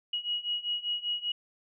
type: beating tone pair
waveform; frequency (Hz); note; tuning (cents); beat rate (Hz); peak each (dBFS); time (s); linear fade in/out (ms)
sine; 2900 / 2905.1; F#7 / F#7; -35 / -32; 5.1; -34 / -32; 0.13-1.32; 5
effects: none